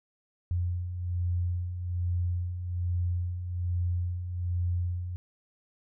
sine beating tone pair, 87.31 / 88.51 Hz, F2 / F2, 0 / +24 cents, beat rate 1.2 Hz, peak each -36 / -28 dBFS, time 0.51-5.16 s, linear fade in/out 0 ms, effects none

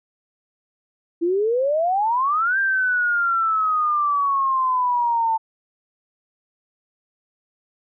sine exponential two-way sweep, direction up then down, 328.7 to 1596 to 888 Hz, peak -17 dBFS, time 1.21-5.38 s, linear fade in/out 20 ms, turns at 2.58 s, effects none

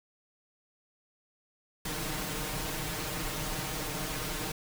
pink noise with comb filter, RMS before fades -35 dBFS, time 1.85-4.52 s, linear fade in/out 5 ms, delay 6.5 ms, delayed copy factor +0.85, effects none

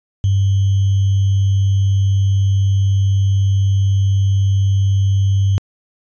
sine tone with sample-and-hold, 98 Hz, G2, in tune, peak -11 dBFS, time 0.24-5.58 s, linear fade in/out 0 ms, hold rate 3150 Hz, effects resampled to 16000 Hz

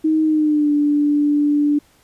sine tone with pitch glide, 313.8 to 292.8 Hz, D#4 to D4, +15 to -5 cents, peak -13 dBFS, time 0.04-1.79 s, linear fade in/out 10 ms, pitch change -120 cents, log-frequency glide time 0.23-0.72 s, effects pink hiss -55 dBFS RMS until 2.03 s + resampled to 32000 Hz

